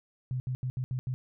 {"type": "tone bursts at uneven times", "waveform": "sine", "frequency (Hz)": 127.5, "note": "C3", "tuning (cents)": -44, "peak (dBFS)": -29, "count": 6, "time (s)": [[0.31, 0.4], [0.47, 0.55], [0.63, 0.7], [0.77, 0.84], [0.91, 0.99], [1.07, 1.14]], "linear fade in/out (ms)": 0, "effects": []}